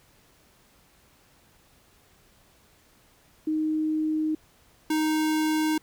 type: tone pair in turn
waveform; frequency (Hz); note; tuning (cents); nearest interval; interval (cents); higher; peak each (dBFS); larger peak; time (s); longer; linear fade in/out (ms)
sine / square; 311.1 / 311.1; D#4 / D#4; 0 / 0; unison; 0; neither; -23; neither; 3.47-4.35 / 4.9-5.78; neither; 5
effects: pink hiss -60 dBFS RMS until 5.82 s